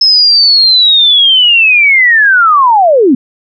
sine linear sweep, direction down, 5210 to 231.3 Hz, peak -3 dBFS, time 0.01-3.15 s, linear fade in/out 5 ms, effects none

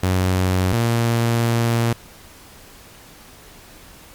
sawtooth tone pair in turn, 92.6 / 116.67 Hz, F#2 / A#2, +2 / +2 cents, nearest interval major third, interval 400 cents, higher second, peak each -12 dBFS, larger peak neither, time 0.03-0.73 / 0.73-1.93 s, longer second, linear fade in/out 5 ms, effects pink hiss -44 dBFS RMS until 4.14 s + MP3 96 kbps

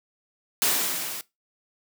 white noise with level ramp, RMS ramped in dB -21 to -35 dBFS, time 0.62-1.21 s, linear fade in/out 0 ms, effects noise-tail reverb RT60 0.2 s tail -20 dB re dry + high-pass 150 Hz 12 dB/octave

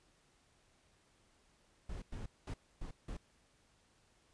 brown noise bursts at uneven times, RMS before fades -43 dBFS, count 5, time 1.89-2.02 / 2.12-2.26 / 2.47-2.54 / 2.81-2.91 / 3.08-3.17 s, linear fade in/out 5 ms, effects pink hiss -71 dBFS RMS until 4.33 s + resampled to 22050 Hz

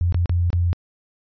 sine tone with dropouts, 87.1 Hz, F2, 4 cents flat, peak -16 dBFS, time 0.01-0.73 s, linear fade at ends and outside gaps 0 ms, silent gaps 0.124-0.145 / 0.258-0.295 / 0.503-0.53 s, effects resampled to 11025 Hz

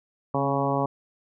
harmonic tone with a mistuned harmonic, 139.2 Hz, C#3, 8 cents sharp, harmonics 1 / 2 / 3 / 4 / 5 / 6 / 7 / 8, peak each -29 / -29 / -31 / -29 / -31 / -31 / -31 / -32 dBFS, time 0.34-0.86 s, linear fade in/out 5 ms, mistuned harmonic 2, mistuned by -29 cents, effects none

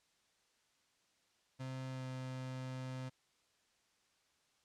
35% pulse tone with pitch glide, 130.81 to 129.46 Hz, C3 to C3, 0 to -18 cents, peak -40 dBFS, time 1.59-3.1 s, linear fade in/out 20 ms, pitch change -18 cents, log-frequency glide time 1.91-2.04 s, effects white hiss -75 dBFS RMS until 4.64 s + low-pass 7000 Hz 12 dB/octave

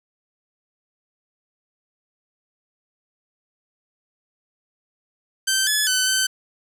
10% pulse tone with pitch steps, 1551 / 1712 / 1514 / 1533 Hz, G6 / A6 / F#6 / G6, -19 / -48 / +39 / -39 cents, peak -9 dBFS, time 5.47-6.27 s, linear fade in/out 10 ms, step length 200 ms, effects none

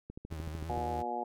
click train, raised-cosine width 3 ms, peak -30 dBFS, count 10, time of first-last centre 0.1-0.777 s, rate 13.3 Hz
35% pulse tone with vibrato, 79.8 Hz, D#2, 44 cents sharp, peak -37 dBFS, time 0.3-1.03 s, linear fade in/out 20 ms, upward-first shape sine, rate 8.7 Hz, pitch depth 73 cents each way
harmonic tone, 120.4 Hz, B2, 44 cents flat, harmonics 2 / 3 / 4 / 5 / 6 / 7, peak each -44 / -42 / -43 / -44 / -37 / -37 dBFS, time 0.69-1.24 s, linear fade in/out 10 ms
effects none

